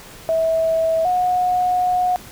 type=tone pair in turn; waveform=sine; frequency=650 / 726.4 Hz; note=E5 / F#5; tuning=-24 / -32 cents; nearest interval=major second; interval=192 cents; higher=second; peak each=-15 dBFS; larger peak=neither; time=0.29-1.05 / 1.05-2.16 s; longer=second; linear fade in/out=0 ms; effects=pink hiss -40 dBFS RMS until 2.31 s